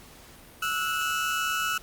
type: tone pair together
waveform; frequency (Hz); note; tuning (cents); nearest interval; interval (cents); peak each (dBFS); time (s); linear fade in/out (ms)
30% pulse; 1314.1 / 1462; E6 / F#6; -6 / -21; major second; 185; -26; 0.62-1.78; 5
effects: pink hiss -50 dBFS RMS until 1.82 s + Opus 48 kbps